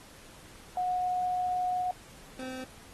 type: tone pair in turn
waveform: sine / 25% pulse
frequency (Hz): 728 / 258.4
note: F#5 / C4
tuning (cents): -28 / -21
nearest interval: octave + tritone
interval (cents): 1793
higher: first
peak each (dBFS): -27 / -34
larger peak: first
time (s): 0.77-1.91 / 2.39-2.64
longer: first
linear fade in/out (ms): 2
effects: pink hiss -53 dBFS RMS until 2.93 s + AAC 32 kbps